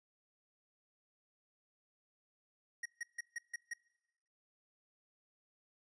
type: tone bursts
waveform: square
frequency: 1885 Hz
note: A#6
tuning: 19 cents sharp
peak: -39 dBFS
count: 6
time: 2.83-3.736 s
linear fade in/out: 5 ms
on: 26 ms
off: 150 ms
effects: noise-tail reverb RT60 1.0 s tail -25 dB re dry + resampled to 22050 Hz